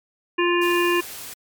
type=harmonic tone; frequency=349.3 Hz; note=F4; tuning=in tune; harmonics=1 / 3 / 5 / 7 / 8; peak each=-19 / -24 / -26 / -27 / -28 dBFS; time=0.38-1.01 s; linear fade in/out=10 ms
type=noise; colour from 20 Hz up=white; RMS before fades=-36 dBFS; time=0.61-1.34 s; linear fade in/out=10 ms
effects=MP3 96 kbps